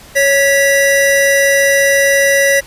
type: tone pair together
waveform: square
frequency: 554.4 / 1955.8 Hz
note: C#5 / B6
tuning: 0 / -17 cents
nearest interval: octave + minor seventh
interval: 2183 cents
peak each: -12 dBFS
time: 0.15-2.61 s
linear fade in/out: 20 ms
effects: pink hiss -38 dBFS RMS until 2.66 s + resampled to 32000 Hz